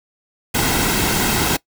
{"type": "noise with comb filter", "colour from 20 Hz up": "pink", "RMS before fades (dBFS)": -18, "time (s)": [0.54, 1.57], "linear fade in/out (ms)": 10, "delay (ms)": 1.7, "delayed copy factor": -0.5, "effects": ["noise-tail reverb RT60 0.1 s tail -21 dB re dry"]}